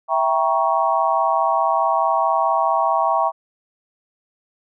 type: chord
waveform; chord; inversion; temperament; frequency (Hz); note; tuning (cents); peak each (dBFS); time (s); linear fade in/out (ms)
sine; E diminished seventh; none; equal with one note detuned; 659.3 / 784 / 944.8 / 1108.7; E5 / G5 / Bb5 / Db6; 0 / 0 / +23 / 0; -21; 0.08-3.32; 50
effects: none